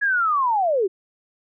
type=linear sweep; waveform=sine; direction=down; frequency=1694 to 353 Hz; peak=-17 dBFS; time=0.01-0.88 s; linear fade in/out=20 ms; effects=none